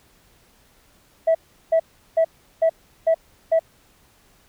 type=tone bursts; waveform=sine; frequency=652 Hz; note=E5; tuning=19 cents flat; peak=-12 dBFS; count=6; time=1.27-3.594 s; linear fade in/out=10 ms; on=79 ms; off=370 ms; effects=tanh soft clip ceiling -11 dBFS + pink hiss -57 dBFS RMS until 4.48 s